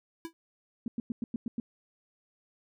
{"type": "tone with exponential decay", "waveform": "square", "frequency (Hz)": 329.6, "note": "E4", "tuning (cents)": 0, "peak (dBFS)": -33, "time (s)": [0.25, 0.33], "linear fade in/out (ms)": 0, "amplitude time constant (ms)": 17}
{"type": "tone bursts", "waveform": "sine", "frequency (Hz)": 233.7, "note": "A#3", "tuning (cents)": 5, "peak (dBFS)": -29, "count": 7, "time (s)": [0.86, 1.6], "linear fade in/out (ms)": 2, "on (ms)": 20, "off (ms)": 100}
{"effects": []}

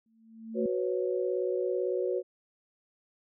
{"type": "tone with exponential growth", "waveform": "sine", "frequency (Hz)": 224.3, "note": "A3", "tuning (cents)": 34, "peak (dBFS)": -28, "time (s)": [0.06, 0.66], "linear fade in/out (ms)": 2, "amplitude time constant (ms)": 130}
{"type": "chord", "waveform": "sine", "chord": "F# suspended fourth", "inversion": "none", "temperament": "equal with one note detuned", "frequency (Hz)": [370, 493.9, 551.8], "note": ["F#4", "B4", "C#5"], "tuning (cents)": [0, 0, -8], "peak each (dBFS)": [-30, -32, -34], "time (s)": [0.54, 2.23], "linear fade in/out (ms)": 50}
{"effects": []}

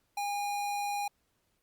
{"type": "tone", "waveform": "square", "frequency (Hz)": 814, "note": "G#5", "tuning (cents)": -35, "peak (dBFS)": -32, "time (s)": [0.17, 1.08], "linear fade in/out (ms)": 5, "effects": ["pink hiss -75 dBFS RMS until 1.62 s", "Opus 48 kbps"]}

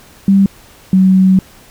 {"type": "tone pair in turn", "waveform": "sine", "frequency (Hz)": [196, 188.39], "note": ["G3", "F#3"], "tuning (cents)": [0, 31], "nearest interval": "minor second", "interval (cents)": 69, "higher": "first", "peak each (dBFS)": -5, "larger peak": "neither", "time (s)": [[0.28, 0.46], [0.93, 1.39]], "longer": "second", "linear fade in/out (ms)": 2, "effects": ["pink hiss -42 dBFS RMS until 1.7 s"]}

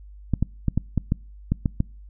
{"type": "clicks", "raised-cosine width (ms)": 5, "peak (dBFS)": -8, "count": 9, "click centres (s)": [0.337, 0.426, 0.683, 0.776, 0.977, 1.121, 1.52, 1.658, 1.804], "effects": ["noise-tail reverb RT60 0.4 s tail -26 dB re dry", "added 50 Hz sine -41 dBFS peak until 2.09 s"]}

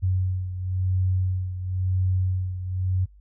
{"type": "beating tone pair", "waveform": "sine", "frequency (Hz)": [92.5, 93.47], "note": ["F#2", "F#2"], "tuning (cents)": [0, 18], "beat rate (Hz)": 0.97, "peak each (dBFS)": [-23, -29], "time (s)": [0.02, 3.06], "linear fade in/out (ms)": 20, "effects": ["noise-tail reverb RT60 0.1 s tail -21 dB re dry", "added 50 Hz sine -48 dBFS peak until 3.2 s"]}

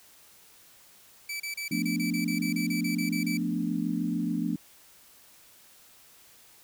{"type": "tone bursts", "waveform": "sawtooth", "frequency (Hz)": 2311, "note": "D7", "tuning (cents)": -28, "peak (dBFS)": -29, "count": 15, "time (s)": [1.29, 3.374], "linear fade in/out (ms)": 5, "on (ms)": 110, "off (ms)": 31}
{"type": "chord", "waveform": "sine", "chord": "B half-diminished seventh", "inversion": "second", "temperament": "equal", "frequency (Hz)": [174.61, 220, 246.9, 293.7], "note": ["F3", "A3", "B3", "D4"], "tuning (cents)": [0, 0, 0, 0], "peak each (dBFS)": -32, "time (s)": [1.71, 4.56], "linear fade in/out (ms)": 5}
{"effects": ["white hiss -56 dBFS RMS until 6.63 s"]}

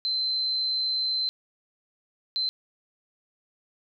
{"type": "tone bursts at uneven times", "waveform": "sine", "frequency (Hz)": 4084, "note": "C8", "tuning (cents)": -43, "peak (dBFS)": -24, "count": 2, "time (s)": [[0.05, 1.29], [2.36, 2.49]], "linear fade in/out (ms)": 0, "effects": []}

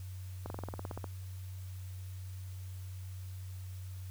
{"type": "slowing click train", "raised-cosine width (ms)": 1, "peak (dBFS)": -26, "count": 12, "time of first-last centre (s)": [0.46, 1.042], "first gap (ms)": 41, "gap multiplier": 1.05, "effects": ["added 93 Hz sine -41 dBFS peak until 4.1 s", "white hiss -59 dBFS RMS until 4.1 s"]}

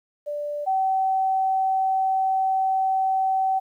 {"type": "tone pair in turn", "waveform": "sine", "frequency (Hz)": [587.3, 764.4], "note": ["D5", "G5"], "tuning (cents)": [0, -44], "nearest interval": "perfect fourth", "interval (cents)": 456, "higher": "second", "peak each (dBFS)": [-26, -19], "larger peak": "second", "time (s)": [[0.26, 0.66], [0.66, 3.6]], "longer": "second", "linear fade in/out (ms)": 20, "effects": ["10-bit"]}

